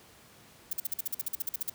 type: noise bursts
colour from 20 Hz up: violet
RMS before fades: -31 dBFS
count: 15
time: 0.71-1.698 s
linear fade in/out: 5 ms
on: 22 ms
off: 47 ms
effects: pink hiss -56 dBFS RMS until 1.74 s + high-pass 80 Hz 12 dB/octave